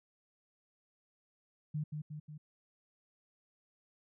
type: tone with echo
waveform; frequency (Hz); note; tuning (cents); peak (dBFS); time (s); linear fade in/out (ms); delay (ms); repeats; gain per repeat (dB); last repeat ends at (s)
sine; 151.3; D#3; -48; -33; 1.74-1.84; 10; 180; 3; -4; 2.38
effects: none